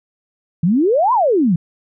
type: exponential two-way sweep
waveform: sine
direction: up then down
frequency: 155.56 to 1046.5 to 155.56 Hz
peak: -11 dBFS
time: 0.63-1.56 s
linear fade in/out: 5 ms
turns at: 1.13 s
effects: none